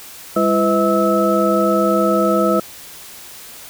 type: tone cluster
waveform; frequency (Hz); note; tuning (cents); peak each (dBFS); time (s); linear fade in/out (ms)
sine; 201.5 / 336.6 / 504 / 641 / 1301; G3 / E4 / B4 / E5 / E6; +48 / +36 / +35 / -49 / -23; -19; 0.36-2.6; 5
effects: white hiss -37 dBFS RMS until 3.69 s